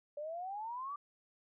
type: exponential sweep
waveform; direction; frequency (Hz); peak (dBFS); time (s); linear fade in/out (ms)
sine; up; 575 to 1183; -39; 0.17-0.96; 5
effects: none